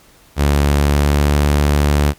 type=tone with pitch glide; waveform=sawtooth; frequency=71.8 to 72.89 Hz; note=D2 to D2; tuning=-39 to -12 cents; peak=-7 dBFS; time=0.36-2.14 s; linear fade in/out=50 ms; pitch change=+27 cents; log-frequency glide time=0.68-1.38 s; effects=pink hiss -48 dBFS RMS until 2.18 s + MP3 96 kbps